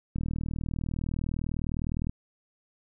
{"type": "click train", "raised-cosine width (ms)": 5, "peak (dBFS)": -19, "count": 78, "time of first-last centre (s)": [0.16, 2.095], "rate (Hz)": 39.8, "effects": []}